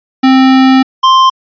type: tone pair in turn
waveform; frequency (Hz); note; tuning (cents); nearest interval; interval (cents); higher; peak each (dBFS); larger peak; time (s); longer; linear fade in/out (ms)
square; 262.7 / 1050.2; C4 / C6; +7 / +6; 2 octaves; 2399; second; -4; neither; 0.23-0.83 / 1.03-1.3; first; 10
effects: resampled to 11025 Hz